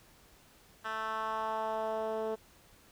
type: tone with band-pass filter sweep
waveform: 10% pulse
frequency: 220 Hz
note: A3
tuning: in tune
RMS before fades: -35 dBFS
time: 0.84-2.36 s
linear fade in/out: 20 ms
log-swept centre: 1600 to 450 Hz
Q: 2
effects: pink hiss -61 dBFS RMS until 2.91 s